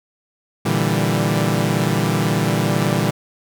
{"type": "chord", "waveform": "sawtooth", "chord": "E half-diminished seventh", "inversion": "second", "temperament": "equal", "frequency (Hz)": [116.54, 146.83, 164.81, 196], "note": ["Bb2", "D3", "E3", "G3"], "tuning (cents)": [0, 0, 0, 0], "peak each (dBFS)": -18, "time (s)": [0.65, 3.11], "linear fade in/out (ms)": 10, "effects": []}